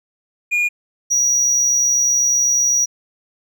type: tone pair in turn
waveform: triangle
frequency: 2432 / 5784 Hz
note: D#7 / F#8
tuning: -40 / -40 cents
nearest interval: octave + minor third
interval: 1500 cents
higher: second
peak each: -13 / -12 dBFS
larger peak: second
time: 0.51-0.69 / 1.1-2.86 s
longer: second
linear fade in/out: 20 ms
effects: none